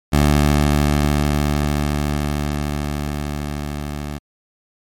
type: tone with level ramp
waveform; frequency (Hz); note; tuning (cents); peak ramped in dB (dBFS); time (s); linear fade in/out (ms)
15% pulse; 73.42; D2; 0; -5 to -19; 0.12-4.19; 20
effects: MP3 64 kbps